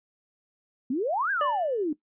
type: exponential two-way sweep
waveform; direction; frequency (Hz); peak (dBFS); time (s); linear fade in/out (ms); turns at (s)
sine; up then down; 236.6 to 1661.2 to 284.3; -24; 0.9-1.93; 5; 1.31
type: tone with exponential decay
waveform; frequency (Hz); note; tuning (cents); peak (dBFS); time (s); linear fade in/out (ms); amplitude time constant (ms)
square; 586; D5; -4; -25; 1.41-1.84; 2; 93
effects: noise-tail reverb RT60 0.1 s tail -17 dB re dry + resampled to 8000 Hz